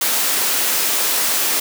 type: high-pass noise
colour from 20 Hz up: white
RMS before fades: -18 dBFS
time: 0.01-1.6 s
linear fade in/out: 5 ms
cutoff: 270 Hz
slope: 12 dB/octave
effects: none